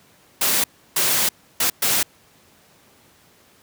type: noise bursts at uneven times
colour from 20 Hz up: white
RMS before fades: -19 dBFS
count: 4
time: 0.41-0.64 / 0.96-1.29 / 1.6-1.7 / 1.82-2.03 s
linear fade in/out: 5 ms
effects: pink hiss -54 dBFS RMS until 3.62 s + high-pass 100 Hz 12 dB/octave